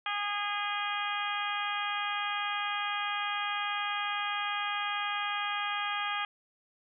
harmonic tone with a mistuned harmonic, 410.4 Hz, G#4, 21 cents flat, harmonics 2 / 3 / 4 / 5 / 6 / 7 / 8, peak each -37 / -35 / -38 / -40 / -39 / -43 / -39 dBFS, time 0.06-6.25 s, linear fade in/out 2 ms, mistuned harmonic 8, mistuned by -22 cents, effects none

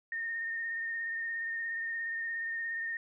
sine tone with vibrato, 1833 Hz, A#6, 30 cents flat, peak -33 dBFS, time 0.12-2.97 s, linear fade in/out 2 ms, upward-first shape sine, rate 17 Hz, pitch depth 25 cents each way, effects none

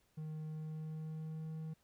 triangle tone with pitch glide, 155.56 to 158.37 Hz, D#3 to D#3, 0 to +31 cents, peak -39 dBFS, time 0.17-1.74 s, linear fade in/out 10 ms, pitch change +31 cents, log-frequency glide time 0.47-1.51 s, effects pink hiss -75 dBFS RMS until 1.83 s

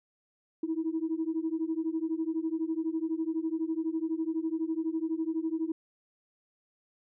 sine beating tone pair, 316.7 / 328.7 Hz, D#4 / E4, +31 / -5 cents, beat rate 12 Hz, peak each -31 dBFS, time 0.63-5.72 s, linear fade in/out 5 ms, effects tanh soft clip ceiling -22 dBFS

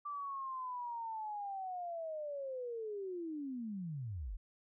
sine linear sweep, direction down, 1174.7 to 35.67 Hz, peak -39 dBFS, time 0.05-4.37 s, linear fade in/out 10 ms, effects none

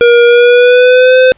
square tone with pitch glide, 475.8 to 512.9 Hz, A#4 to C5, +35 to -35 cents, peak -3 dBFS, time 0.01-1.32 s, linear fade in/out 0 ms, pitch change +130 cents, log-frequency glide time 0.26-1.17 s, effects pink hiss -48 dBFS RMS until 1.37 s + resampled to 8000 Hz

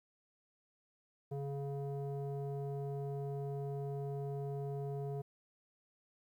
square tone with low-pass filter, 140 Hz, C#3, 18 cents sharp, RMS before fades -40 dBFS, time 1.31-5.22 s, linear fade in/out 10 ms, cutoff 560 Hz, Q 4.6, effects 12-bit

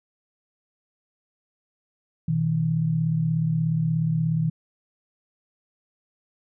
sine tone pair together, 123.47 / 160.23 Hz, B2 / E3, 0 / -49 cents, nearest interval perfect fourth, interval 451 cents, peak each -27 / -21 dBFS, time 2.28-4.5 s, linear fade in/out 5 ms, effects none

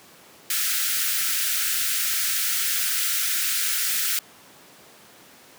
white high-pass noise, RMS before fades -24 dBFS, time 0.5-4.19 s, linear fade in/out 2 ms, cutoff 1300 Hz, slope 96 dB/octave, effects pink hiss -49 dBFS RMS until 5.58 s + high-pass 200 Hz 12 dB/octave

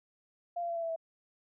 sine tone with pitch steps, 695 / 686.6 / 678.3 / 670.2 / 662.1 / 654.1 Hz, F5 / F5 / E5 / E5 / E5 / E5, -9 / -30 / +49 / +29 / +7 / -14 cents, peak -32 dBFS, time 0.56-0.962 s, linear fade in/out 10 ms, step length 67 ms, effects none

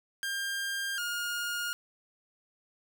sawtooth tone pair in turn, 1600 / 1423.6 Hz, G6 / F6, +35 / +33 cents, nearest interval major second, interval 202 cents, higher first, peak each -28 dBFS, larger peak neither, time 0.23-0.98 / 0.98-1.73 s, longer neither, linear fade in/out 0 ms, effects none

